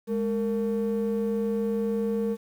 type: ring-modulated tone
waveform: triangle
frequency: 334.4 Hz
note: E4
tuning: 25 cents sharp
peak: -18 dBFS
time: 0.07-2.37 s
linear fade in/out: 50 ms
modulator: 126 Hz
effects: tanh soft clip ceiling -18 dBFS + 9-bit